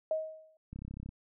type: tone with exponential decay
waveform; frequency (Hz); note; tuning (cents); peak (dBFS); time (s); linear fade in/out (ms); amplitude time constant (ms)
sine; 631; D#5; +24; -26; 0.11-0.57; 2; 100
type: click train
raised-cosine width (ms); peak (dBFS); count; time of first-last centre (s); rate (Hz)
5; -31; 13; 0.73-1.09; 33.3
effects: none